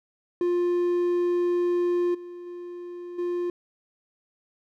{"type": "tone with level steps", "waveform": "triangle", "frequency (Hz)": 351.7, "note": "F4", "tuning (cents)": 12, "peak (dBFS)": [-19, -35, -33, -23], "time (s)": [0.41, 3.5], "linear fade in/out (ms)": 2, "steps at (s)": [2.14, 2.46, 3.18], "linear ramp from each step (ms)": 10, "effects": []}